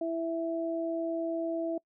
sine tone pair together, 331.1 / 660 Hz, E4 / E5, +8 / +2 cents, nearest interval octave, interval 1194 cents, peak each -32 / -32 dBFS, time 0.01-1.78 s, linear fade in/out 5 ms, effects noise-tail reverb RT60 0.1 s tail -25 dB re dry

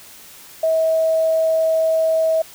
sine tone with quantisation, 644 Hz, E5, 41 cents flat, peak -14 dBFS, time 0.63-2.42 s, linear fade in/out 5 ms, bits 7, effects white hiss -42 dBFS RMS until 2.54 s

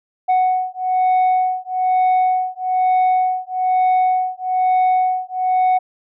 sine beating tone pair, 740 / 741.1 Hz, F#5 / F#5, 0 / +3 cents, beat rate 1.1 Hz, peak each -15 dBFS, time 0.28-5.79 s, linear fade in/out 20 ms, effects tanh soft clip ceiling -11 dBFS

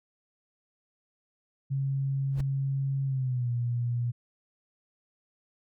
sine tone with pitch glide, 136.5 to 120.21 Hz, C#3 to B2, -26 to -46 cents, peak -26 dBFS, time 1.7-4.12 s, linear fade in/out 20 ms, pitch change -220 cents, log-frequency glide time 3.05-3.5 s
brown noise with exponential growth, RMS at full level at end -30 dBFS, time 2.3-2.41 s, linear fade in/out 5 ms, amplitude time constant 22 ms
effects none

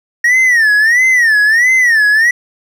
triangle tone with vibrato, 1860 Hz, A#6, 4 cents flat, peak -5 dBFS, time 0.24-2.31 s, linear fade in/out 5 ms, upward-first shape sine, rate 1.5 Hz, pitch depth 180 cents each way, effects none

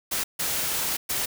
white noise bursts at uneven times, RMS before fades -27 dBFS, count 3, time 0.11-0.24 / 0.39-0.97 / 1.09-1.26 s, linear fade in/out 10 ms, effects none

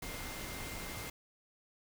sine tone in noise, 2100 Hz, C7, 6 cents sharp, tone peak -50 dBFS, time 0.02-1.1 s, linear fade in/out 5 ms, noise pink, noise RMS -43 dBFS, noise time 0.02-1.1 s, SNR -10 dB, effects none

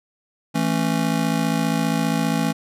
square chord, A major, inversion second, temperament just, 165 / 220 / 275 Hz, E3 / A3 / C#4, +2 / 0 / -14 cents, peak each -24 / -24 / -25 dBFS, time 0.54-2.53 s, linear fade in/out 20 ms, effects resampled to 32000 Hz

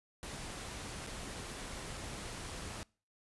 pink noise with dropouts, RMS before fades -44 dBFS, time 0.23-2.83 s, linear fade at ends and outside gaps 0 ms, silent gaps 1.065-1.071 s, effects noise-tail reverb RT60 0.4 s tail -25 dB re dry + resampled to 24000 Hz

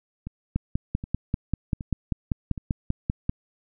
two click trains, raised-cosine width 5 ms, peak -11 / -21 dBFS, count 15 / 4, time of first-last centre 0.56-3.294 / 0.27-2.578 s, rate 5.12 / 1.3 Hz, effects none

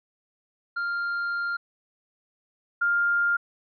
triangle / sine tone pair in turn, 1397 / 1402.4 Hz, F6 / F6, 0 / +7 cents, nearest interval unison, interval 7 cents, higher second, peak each -24 / -20 dBFS, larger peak second, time 0.76-1.57 / 2.81-3.37 s, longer first, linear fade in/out 10 ms, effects resampled to 11025 Hz

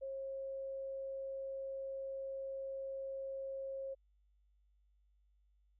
sine tone, 540 Hz, C#5, 45 cents flat, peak -40 dBFS, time 0.01-3.95 s, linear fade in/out 20 ms, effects added 50 Hz sine -69 dBFS peak until 5.79 s

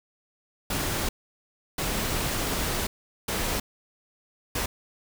pink noise bursts at uneven times, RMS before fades -28 dBFS, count 4, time 0.7-1.09 / 1.78-2.87 / 3.28-3.6 / 4.55-4.66 s, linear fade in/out 5 ms, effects none

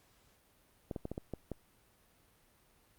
clicks, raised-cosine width 2 ms, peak -25 dBFS, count 7, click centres 0.912 / 0.962 / 1.054 / 1.116 / 1.179 / 1.337 / 1.517 s, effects pink hiss -68 dBFS RMS until 2.98 s + Opus 48 kbps

